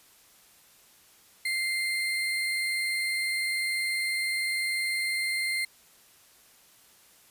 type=tone with sample-and-hold; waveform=sine; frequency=2093 Hz; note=C7; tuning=in tune; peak=-26 dBFS; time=1.45-5.65 s; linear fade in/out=5 ms; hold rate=6300 Hz; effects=white hiss -58 dBFS RMS until 7.3 s + resampled to 32000 Hz